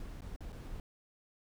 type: noise with dropouts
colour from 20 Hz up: brown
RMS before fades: -44 dBFS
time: 0-0.8 s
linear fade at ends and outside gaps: 1 ms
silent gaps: 0.207-0.219 / 0.362-0.406 / 0.521-0.527 s
effects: none